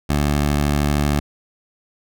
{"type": "tone", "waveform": "15% pulse", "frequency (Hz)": 72.9, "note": "D2", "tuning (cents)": -12, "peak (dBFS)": -10, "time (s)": [0.09, 1.2], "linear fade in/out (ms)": 10, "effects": []}